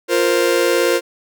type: chord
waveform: 45% pulse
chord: F suspended fourth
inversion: none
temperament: just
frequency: 349.2 / 465.6 / 523.8 Hz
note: F4 / Bb4 / C5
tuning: 0 / -2 / +2 cents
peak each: -18 dBFS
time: 0.08-1.01 s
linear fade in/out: 50 ms
effects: none